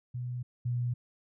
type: tone pair in turn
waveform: sine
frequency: 123.47 / 121.77 Hz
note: B2 / B2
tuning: 0 / -24 cents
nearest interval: unison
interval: 24 cents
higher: first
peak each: -33 / -28 dBFS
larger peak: second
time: 0.14-0.43 / 0.65-0.94 s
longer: neither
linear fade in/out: 10 ms
effects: none